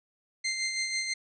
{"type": "tone with tremolo", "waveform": "20% pulse", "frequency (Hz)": 2088, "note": "C7", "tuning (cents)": -4, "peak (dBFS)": -22, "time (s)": [0.44, 1.14], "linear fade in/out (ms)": 10, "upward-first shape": "sine", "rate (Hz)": 6.1, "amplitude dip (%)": 45, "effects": ["resampled to 24000 Hz"]}